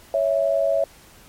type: tone pair together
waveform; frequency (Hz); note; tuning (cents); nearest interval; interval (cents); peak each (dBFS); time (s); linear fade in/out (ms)
sine; 557 / 657.6; C#5 / E5; +8 / -4; minor third; 288; -20; 0.14-0.84; 2
effects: pink hiss -49 dBFS RMS until 1.28 s + MP3 64 kbps